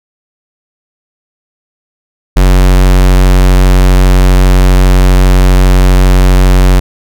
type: tone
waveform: square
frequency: 46.25 Hz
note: F#1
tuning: in tune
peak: -3 dBFS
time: 2.36-6.8 s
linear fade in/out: 10 ms
effects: none